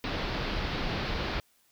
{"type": "low-pass noise", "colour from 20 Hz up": "pink", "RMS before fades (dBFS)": -32, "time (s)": [0.04, 1.4], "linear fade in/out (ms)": 0, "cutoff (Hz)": 4800, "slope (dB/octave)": 48, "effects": ["white hiss -67 dBFS RMS until 1.71 s"]}